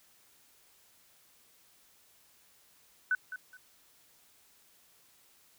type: tone with echo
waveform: sine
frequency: 1503 Hz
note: F#6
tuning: 27 cents sharp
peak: -25 dBFS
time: 3.11-3.15 s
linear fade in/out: 2 ms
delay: 210 ms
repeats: 2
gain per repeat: -12 dB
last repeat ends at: 3.57 s
effects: white hiss -64 dBFS RMS until 5.58 s